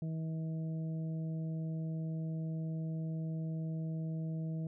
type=harmonic tone; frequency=160.5 Hz; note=E3; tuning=46 cents flat; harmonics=1 / 2 / 3 / 4; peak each=-35 / -48 / -54 / -53 dBFS; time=0.02-4.67 s; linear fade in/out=2 ms; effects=none